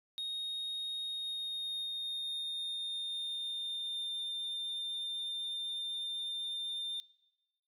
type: tone with pitch glide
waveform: sine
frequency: 3729 to 3604 Hz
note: A#7 to A7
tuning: 0 to +41 cents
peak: -33 dBFS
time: 0.18-7 s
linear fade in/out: 0 ms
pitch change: -59 cents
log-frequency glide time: 1.02-4.15 s
effects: noise-tail reverb RT60 1.0 s tail -21 dB re dry + tanh soft clip ceiling -35 dBFS